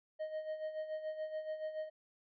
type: tone with tremolo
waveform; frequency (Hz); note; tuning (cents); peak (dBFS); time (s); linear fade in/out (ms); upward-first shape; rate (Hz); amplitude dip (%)
triangle; 623; D#5; +2; -34; 0.19-1.9; 20; sine; 7; 65
effects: resampled to 11025 Hz